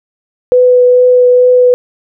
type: tone with vibrato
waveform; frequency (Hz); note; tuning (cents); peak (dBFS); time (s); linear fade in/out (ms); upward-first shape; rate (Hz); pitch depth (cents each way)
sine; 497.6; B4; +13; -3; 0.52-1.74; 0; triangle; 2.3; 11
effects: none